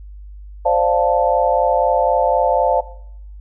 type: chord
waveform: sine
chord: D minor seventh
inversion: third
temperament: equal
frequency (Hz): 523.3 / 587.3 / 698.5 / 880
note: C5 / D5 / F5 / A5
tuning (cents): 0 / 0 / 0 / 0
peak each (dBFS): -18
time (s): 0.65-2.81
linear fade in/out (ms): 10
effects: noise-tail reverb RT60 0.7 s tail -18 dB re dry + added 50 Hz sine -33 dBFS peak until 3.4 s